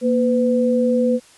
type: tone pair together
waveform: sine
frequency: 235.4 / 503.1 Hz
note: A#3 / B4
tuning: +17 / +32 cents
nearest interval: octave + minor second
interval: 1315 cents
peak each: -17 dBFS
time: 0.01-1.2 s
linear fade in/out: 50 ms
effects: white hiss -49 dBFS RMS until 1.37 s + resampled to 24000 Hz